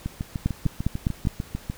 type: two click trains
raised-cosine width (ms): 5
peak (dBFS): -9 / -15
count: 5 / 12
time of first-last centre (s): 0.46-1.271 / 0.06-1.699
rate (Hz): 4.93 / 6.71
effects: pink hiss -47 dBFS RMS until 1.77 s